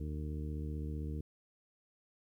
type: harmonic tone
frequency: 75.6 Hz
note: D#2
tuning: 49 cents flat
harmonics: 1 / 2 / 3 / 4 / 5 / 6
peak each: -38 / -43 / -48 / -47 / -54 / -52 dBFS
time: 0-1.21 s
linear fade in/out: 5 ms
effects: 12-bit